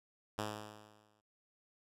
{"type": "tone with exponential decay", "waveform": "5% pulse", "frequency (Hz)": 106.2, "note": "G#2", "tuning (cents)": 39, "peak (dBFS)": -24, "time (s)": [0.38, 1.21], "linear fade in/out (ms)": 5, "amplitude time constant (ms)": 180, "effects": ["noise-tail reverb RT60 0.4 s tail -25 dB re dry", "low-pass 12000 Hz 12 dB/octave"]}